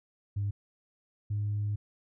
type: tone pair in turn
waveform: sine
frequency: 101.1 / 103.7 Hz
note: G#2 / G#2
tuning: -46 / -2 cents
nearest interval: unison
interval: 44 cents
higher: second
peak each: -27 dBFS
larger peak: neither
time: 0.36-0.51 / 1.3-1.76 s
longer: second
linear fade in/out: 10 ms
effects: tanh soft clip ceiling -25 dBFS